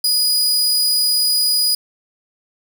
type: tone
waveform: sawtooth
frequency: 4931 Hz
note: D#8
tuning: 16 cents flat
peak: -11 dBFS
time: 0.04-1.75 s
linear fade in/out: 5 ms
effects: none